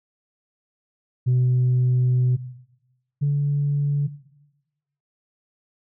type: tone pair in turn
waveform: sine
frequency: 125.8 / 143.59 Hz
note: B2 / D3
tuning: +32 / -39 cents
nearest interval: major second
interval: 229 cents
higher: second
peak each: -14 / -16 dBFS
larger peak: first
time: 1.26-2.37 / 3.21-4.08 s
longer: first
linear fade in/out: 20 ms
effects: noise-tail reverb RT60 1.0 s tail -17 dB re dry + tanh soft clip ceiling -14 dBFS